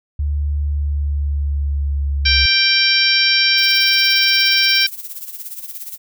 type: tone with pitch glide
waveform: sine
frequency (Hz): 72.8 to 70.24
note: D2 to C#2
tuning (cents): -15 to +23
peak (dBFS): -16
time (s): 0.19-2.46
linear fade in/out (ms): 5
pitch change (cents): -62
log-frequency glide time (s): 0.65-2.22
type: harmonic tone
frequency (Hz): 784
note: G5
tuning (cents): 0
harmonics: 2 / 3 / 4 / 5 / 6 / 7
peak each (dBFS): -21 / -17 / -20 / -20 / -20 / -17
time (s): 2.25-4.87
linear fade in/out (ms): 10
type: noise with tremolo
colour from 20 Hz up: violet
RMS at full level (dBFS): -28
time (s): 3.57-5.98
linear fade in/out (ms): 20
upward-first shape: sine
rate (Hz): 17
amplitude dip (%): 70
effects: none